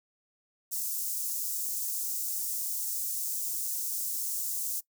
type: high-pass noise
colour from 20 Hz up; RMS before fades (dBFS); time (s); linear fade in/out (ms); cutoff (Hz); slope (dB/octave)
white; -33; 0.71-4.81; 20; 6200; 24
effects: noise-tail reverb RT60 0.1 s tail -21 dB re dry